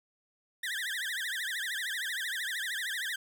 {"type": "tone with vibrato", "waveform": "30% pulse", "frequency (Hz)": 1760, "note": "A6", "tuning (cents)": 0, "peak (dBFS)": -30, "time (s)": [0.63, 3.16], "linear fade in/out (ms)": 5, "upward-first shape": "triangle", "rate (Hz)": 13, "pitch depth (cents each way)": 250, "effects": []}